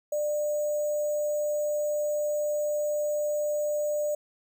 sine tone with sample-and-hold, 596 Hz, D5, 25 cents sharp, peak -25 dBFS, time 0.12-4.15 s, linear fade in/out 5 ms, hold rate 7350 Hz, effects none

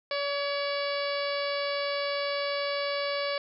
harmonic tone with a mistuned harmonic, 569 Hz, C#5, 45 cents sharp, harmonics 1 / 2 / 3 / 4 / 5 / 6 / 7 / 8 / 9, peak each -30 / -36 / -39 / -37 / -42 / -42 / -42 / -39 / -45 dBFS, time 0.11-3.38 s, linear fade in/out 2 ms, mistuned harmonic 3, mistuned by -22 cents, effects none

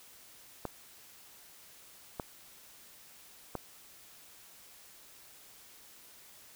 clicks, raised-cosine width 1 ms, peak -21 dBFS, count 3, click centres 0.653 / 2.198 / 3.553 s, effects white hiss -56 dBFS RMS until 6.55 s

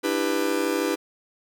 45% pulse chord, E minor seventh, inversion third, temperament just, 296.7 / 329.6 / 395.6 / 494.4 Hz, D4 / E4 / G4 / B4, +18 / 0 / +16 / +2 cents, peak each -28 dBFS, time 0.03-0.96 s, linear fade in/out 20 ms, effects none

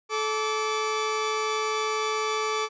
sawtooth tone pair together, 434 / 1158.6 Hz, A4 / D6, -24 / -24 cents, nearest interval octave + perfect fourth, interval 1700 cents, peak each -24 dBFS, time 0.09-2.69 s, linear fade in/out 50 ms, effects resampled to 16000 Hz

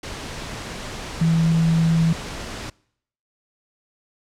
sine tone in noise, 164.1 Hz, E3, 8 cents flat, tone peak -15 dBFS, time 1.21-2.13 s, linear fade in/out 5 ms, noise pink, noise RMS -32 dBFS, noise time 0.03-2.7 s, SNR +14 dB, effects noise-tail reverb RT60 0.7 s tail -25 dB re dry + low-pass 7000 Hz 12 dB/octave

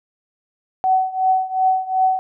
sine tone with tremolo, 753 Hz, F#5, 30 cents sharp, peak -11 dBFS, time 0.84-2.19 s, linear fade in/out 0 ms, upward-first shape triangle, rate 2.7 Hz, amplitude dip 90%, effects none

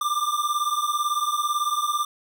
square beating tone pair, 1182 / 1200 Hz, D6 / D6, +11 / +37 cents, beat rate 18 Hz, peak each -26 dBFS, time 0.01-2.05 s, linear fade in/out 5 ms, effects none

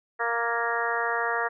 harmonic tone with a mistuned harmonic, 233.1 Hz, A#3, in tune, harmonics 2 / 3 / 4 / 5 / 6 / 7 / 8, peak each -32 / -32 / -32 / -32 / -32 / -32 / -32 dBFS, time 0.19-1.49 s, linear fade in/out 20 ms, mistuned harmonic 7, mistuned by +26 cents, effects none

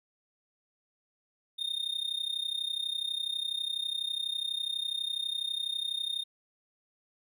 triangle tone with amplitude modulation, 3664 Hz, A#7, 31 cents flat, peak -26 dBFS, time 1.58-6.24 s, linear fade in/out 20 ms, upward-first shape sine, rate 32.1 Hz, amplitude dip 85%, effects none

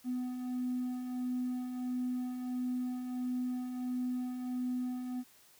triangle beating tone pair, 249 / 250.5 Hz, B3 / B3, +14 / +25 cents, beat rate 1.5 Hz, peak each -40 / -31 dBFS, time 0.04-5.24 s, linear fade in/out 50 ms, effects tanh soft clip ceiling -28 dBFS + white hiss -62 dBFS RMS until 5.59 s

